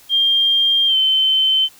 sine tone with pitch glide, 3198 to 3078 Hz, G7 to G7, +34 to -32 cents, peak -12 dBFS, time 0.09-1.69 s, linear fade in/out 50 ms, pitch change -66 cents, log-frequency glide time 0.87-0.96 s, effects white hiss -47 dBFS RMS until 1.79 s

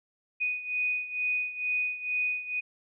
sine beating tone pair, 2484 / 2486.2 Hz, D#7 / D#7, -3 / -2 cents, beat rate 2.2 Hz, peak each -29 / -33 dBFS, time 0.4-2.61 s, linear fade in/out 20 ms, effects none

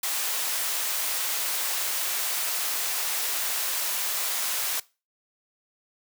white high-pass noise, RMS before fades -28 dBFS, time 0.03-4.8 s, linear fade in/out 5 ms, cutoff 600 Hz, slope 12 dB/octave, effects noise-tail reverb RT60 0.3 s tail -21 dB re dry

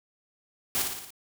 white noise with echo, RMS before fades -27 dBFS, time 0.75-0.82 s, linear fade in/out 0 ms, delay 57 ms, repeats 5, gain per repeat -4 dB, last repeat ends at 1.105 s, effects none

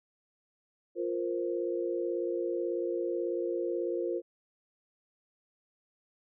sine chord, F suspended fourth, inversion none, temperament just, 349.2 / 465.6 / 523.8 Hz, F4 / Bb4 / C5, 0 / -2 / +2 cents, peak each -32 / -35 / -36 dBFS, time 0.95-4.22 s, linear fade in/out 50 ms, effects none

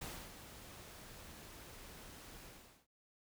pink noise with ADSR envelope, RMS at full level -45 dBFS, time 0.01-2.87 s, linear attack 9 ms, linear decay 280 ms, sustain -9 dB, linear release 450 ms, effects none

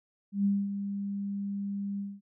sine tone with ADSR envelope, 200 Hz, G3, 35 cents sharp, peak -22 dBFS, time 0.32-2.21 s, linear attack 130 ms, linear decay 230 ms, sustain -9 dB, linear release 220 ms, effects none

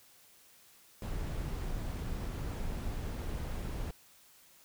brown noise, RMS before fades -37 dBFS, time 1.02-3.91 s, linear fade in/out 2 ms, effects white hiss -61 dBFS RMS until 4.64 s

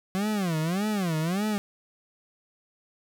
40% pulse tone with vibrato, 183.2 Hz, F#3, 17 cents flat, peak -24 dBFS, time 0.15-1.58 s, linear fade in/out 0 ms, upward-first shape sine, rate 1.7 Hz, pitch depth 280 cents each way, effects none

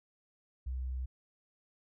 sine tone, 63.9 Hz, C2, 40 cents flat, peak -34 dBFS, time 0.66-1.06 s, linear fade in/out 10 ms, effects none

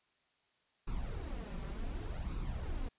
brown noise with flanger, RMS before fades -39 dBFS, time 0.87-2.89 s, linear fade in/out 10 ms, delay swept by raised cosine 0.78 to 5.18 ms, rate 0.67 Hz, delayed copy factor +0.6, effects white hiss -75 dBFS RMS until 2.98 s + resampled to 8000 Hz

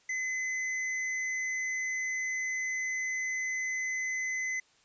sine tone with hard clipping, 2035 Hz, C7, 49 cents flat, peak -32 dBFS, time 0.09-4.6 s, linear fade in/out 5 ms, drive 15 dB, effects white hiss -65 dBFS RMS until 4.84 s + resampled to 16000 Hz

